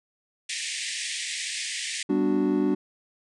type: band-pass noise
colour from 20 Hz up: pink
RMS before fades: -32 dBFS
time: 0.49-2.03 s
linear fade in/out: 5 ms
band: 1800 to 9500 Hz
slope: 96 dB/octave
type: chord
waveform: triangle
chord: G major seventh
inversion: none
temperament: equal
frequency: 196 / 246.9 / 293.7 / 370 Hz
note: G3 / B3 / D4 / F#4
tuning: 0 / 0 / 0 / 0 cents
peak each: -26 / -27 / -22 / -25 dBFS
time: 2.09-2.75 s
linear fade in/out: 10 ms
effects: none